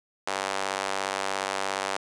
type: tone with high-pass filter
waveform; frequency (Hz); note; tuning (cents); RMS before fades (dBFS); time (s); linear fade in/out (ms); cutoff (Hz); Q
sawtooth; 97.1; G2; -16; -30; 0.27-1.97; 5; 720; 1.1
effects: resampled to 22050 Hz + 8-bit